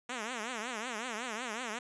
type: tone with vibrato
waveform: 5% pulse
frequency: 233.1 Hz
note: A#3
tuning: in tune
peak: -25 dBFS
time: 0.09-1.79 s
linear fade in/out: 5 ms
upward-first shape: triangle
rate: 5.4 Hz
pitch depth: 220 cents each way
effects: resampled to 22050 Hz